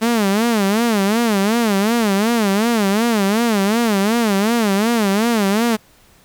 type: tone with vibrato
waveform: sawtooth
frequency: 214.9 Hz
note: A3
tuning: 41 cents flat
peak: -10 dBFS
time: 0.01-5.77 s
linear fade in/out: 20 ms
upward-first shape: sine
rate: 2.7 Hz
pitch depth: 180 cents each way
effects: pink hiss -51 dBFS RMS until 6.24 s